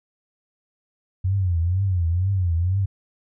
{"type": "tone with vibrato", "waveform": "sine", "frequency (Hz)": 90.3, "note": "F#2", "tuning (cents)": -42, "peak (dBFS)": -18, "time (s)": [1.24, 2.86], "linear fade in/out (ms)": 10, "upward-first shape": "triangle", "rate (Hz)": 2.1, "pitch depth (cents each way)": 180, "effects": []}